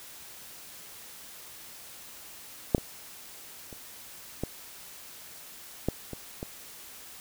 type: clicks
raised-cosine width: 2 ms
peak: -6 / -20 / -30 / -16 / -12 / -23 / -21 dBFS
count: 7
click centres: 2.748 / 2.781 / 3.728 / 4.436 / 5.886 / 6.133 / 6.429 s
effects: white hiss -47 dBFS RMS until 7.2 s